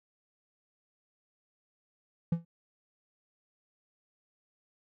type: tone with exponential decay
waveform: triangle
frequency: 167.9 Hz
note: E3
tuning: 32 cents sharp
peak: -20 dBFS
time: 2.32-2.45 s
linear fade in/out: 5 ms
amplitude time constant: 27 ms
effects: none